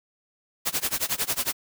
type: noise with tremolo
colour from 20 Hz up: white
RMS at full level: -24 dBFS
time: 0.65-1.53 s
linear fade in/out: 20 ms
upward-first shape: sine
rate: 11 Hz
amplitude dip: 95%
effects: none